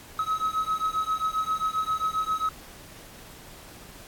triangle beating tone pair, 1277 / 1284.5 Hz, D#6 / E6, +45 / -45 cents, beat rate 7.5 Hz, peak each -26 / -26 dBFS, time 0.19-2.49 s, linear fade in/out 2 ms, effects pink hiss -47 dBFS RMS until 4.07 s + AAC 64 kbps

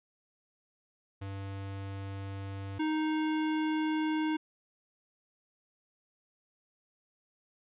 square tone pair in turn, 98 / 311.1 Hz, G2 / D#4, 0 / 0 cents, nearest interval octave + minor sixth, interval 2000 cents, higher second, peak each -38 / -29 dBFS, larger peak second, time 1.21-2.79 / 2.79-4.37 s, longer neither, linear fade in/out 10 ms, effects resampled to 8000 Hz

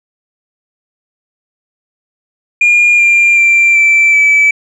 sine tone with pitch steps, 2419 / 2390 / 2361 / 2333 / 2304 Hz, D#7 / D7 / D7 / D7 / D7, -49 / +30 / +9 / -12 / -34 cents, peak -3 dBFS, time 2.61-4.51 s, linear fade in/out 5 ms, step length 380 ms, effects tanh soft clip ceiling -3 dBFS

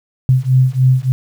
sine beating tone pair, 127.7 / 131.1 Hz, C3 / C3, -42 / +4 cents, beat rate 3.4 Hz, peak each -12 dBFS, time 0.29-1.12 s, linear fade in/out 0 ms, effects 7-bit

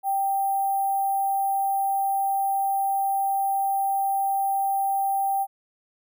sine tone with sample-and-hold, 786 Hz, G5, 4 cents sharp, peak -21 dBFS, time 0.03-5.47 s, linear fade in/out 50 ms, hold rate 11025 Hz, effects none

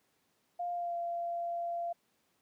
sine tone with pitch glide, 702 to 687.6 Hz, F5 to F5, +9 to -27 cents, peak -33 dBFS, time 0.59-1.93 s, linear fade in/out 10 ms, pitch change -36 cents, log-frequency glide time 0.72-0.96 s, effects pink hiss -74 dBFS RMS until 2.41 s + high-pass 150 Hz 12 dB/octave

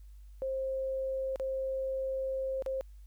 sine tone with dropouts, 530 Hz, C5, 22 cents sharp, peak -31 dBFS, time 0.42-2.81 s, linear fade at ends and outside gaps 0 ms, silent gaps 1.359-1.398 / 2.623-2.662 s, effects added 50 Hz sine -48 dBFS peak until 3.06 s + white hiss -73 dBFS RMS until 3.06 s

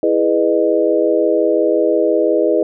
sine chord, E major seventh, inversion none, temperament equal with one note detuned, 329.6 / 415.3 / 493.9 / 612.3 Hz, E4 / G#4 / B4 / D#5, 0 / 0 / 0 / -28 cents, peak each -17 dBFS, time 0.03-2.63 s, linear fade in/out 2 ms, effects none

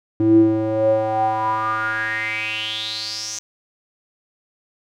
square tone with band-pass filter sweep, 109.4 Hz, A2, 9 cents flat, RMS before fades -20 dBFS, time 0.2-3.39 s, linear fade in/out 0 ms, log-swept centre 280 to 6300 Hz, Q 7.9, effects none

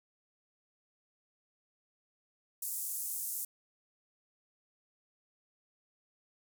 white band-pass noise, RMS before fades -38 dBFS, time 2.62-3.45 s, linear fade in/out 5 ms, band 7500 to 16000 Hz, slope 24 dB/octave, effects none

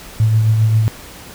sine tone with tremolo, 110 Hz, A2, in tune, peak -8 dBFS, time 0.2-0.88 s, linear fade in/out 0 ms, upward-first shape triangle, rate 7.5 Hz, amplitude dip 40%, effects pink hiss -36 dBFS RMS until 1.34 s

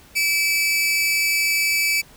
sawtooth tone pair together, 2306 / 2588 Hz, D7 / E7, -32 / -32 cents, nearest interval major second, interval 200 cents, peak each -15 / -23 dBFS, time 0.15-2.02 s, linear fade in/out 20 ms, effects pink hiss -49 dBFS RMS until 2.16 s

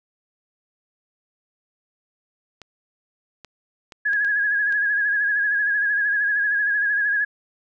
clicks, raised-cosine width 0.2 ms, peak -23 dBFS, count 6, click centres 2.617 / 3.447 / 3.922 / 4.133 / 4.248 / 4.725 s
sine tone with vibrato, 1661.2 Hz, G#6, in tune, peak -18 dBFS, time 4.05-7.25 s, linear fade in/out 10 ms, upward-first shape sine, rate 13 Hz, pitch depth 51 cents each way
effects none

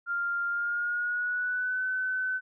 sine tone with pitch glide, 1396.9 to 1514.6 Hz, F6 to F#6, 0 to +40 cents, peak -27 dBFS, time 0.06-2.41 s, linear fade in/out 50 ms, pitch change +140 cents, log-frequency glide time 0.48-1.84 s, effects none

